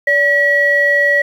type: tone pair together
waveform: sine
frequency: 574.9 / 1926 Hz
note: D5 / B6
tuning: -37 / -44 cents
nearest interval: octave + major sixth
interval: 2093 cents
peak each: -15 / -10 dBFS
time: 0.07-1.22 s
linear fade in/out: 5 ms
effects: tanh soft clip ceiling -2 dBFS + 7-bit